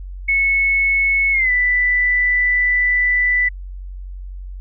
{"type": "tone with pitch glide", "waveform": "sine", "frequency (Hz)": [2200, 1982.8], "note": ["C#7", "B6"], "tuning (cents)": [-14, 6], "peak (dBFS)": -13, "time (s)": [0.28, 3.49], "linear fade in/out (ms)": 10, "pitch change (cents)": -180, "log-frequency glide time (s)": [1.32, 1.51], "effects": ["added 46 Hz sine -28 dBFS peak until 4.6 s"]}